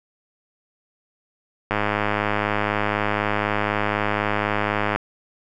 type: click train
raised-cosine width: 0.5 ms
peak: -6 dBFS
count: 339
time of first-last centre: 1.71-4.96 s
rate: 104 Hz
effects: none